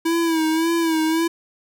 square tone with vibrato, 325.9 Hz, E4, 20 cents flat, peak -18 dBFS, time 0.05-1.28 s, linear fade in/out 10 ms, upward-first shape sine, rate 1.8 Hz, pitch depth 57 cents each way, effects none

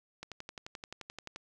click train, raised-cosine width 0.2 ms, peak -25 dBFS, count 14, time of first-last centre 0.23-1.36 s, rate 11.5 Hz, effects none

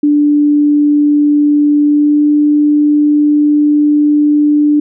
sine tone with pitch glide, 293.7 to 296.1 Hz, D4 to D4, 0 to +14 cents, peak -6 dBFS, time 0.03-4.8 s, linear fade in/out 5 ms, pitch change +14 cents, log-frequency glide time 1.84-2.24 s, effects none

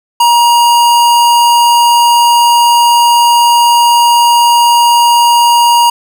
square tone, 948 Hz, A#5, 29 cents sharp, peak -5 dBFS, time 0.2-5.9 s, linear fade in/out 5 ms, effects none

